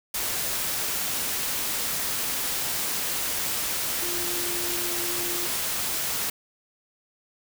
sine tone in noise, 349.2 Hz, F4, in tune, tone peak -35 dBFS, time 4.02-5.47 s, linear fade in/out 5 ms, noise white, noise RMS -28 dBFS, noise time 0.14-6.3 s, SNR -10 dB, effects none

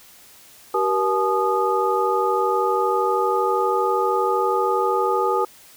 sine tone cluster, 384.6 / 477.2 / 853 / 1232 Hz, G4 / A#4 / G#5 / D#6, -33 / +41 / +46 / -17 cents, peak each -23 dBFS, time 0.74-5.45 s, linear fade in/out 5 ms, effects white hiss -48 dBFS RMS until 5.76 s

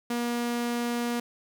sawtooth tone, 238.7 Hz, A#3, 41 cents sharp, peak -23 dBFS, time 0.1-1.2 s, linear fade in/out 5 ms, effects none

